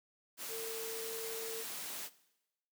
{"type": "tone in noise", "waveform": "sine", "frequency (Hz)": 450, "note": "A4", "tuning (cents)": 39, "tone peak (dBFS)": -41, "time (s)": [0.48, 1.65], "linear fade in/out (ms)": 50, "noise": "white", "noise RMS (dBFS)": -43, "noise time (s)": [0.37, 2.1], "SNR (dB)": -1, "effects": ["noise-tail reverb RT60 0.9 s tail -18 dB re dry", "high-pass 200 Hz 12 dB/octave"]}